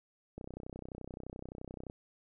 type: click train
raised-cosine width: 2 ms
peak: -30 dBFS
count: 49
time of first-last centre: 0.38-1.899 s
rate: 31.6 Hz
effects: none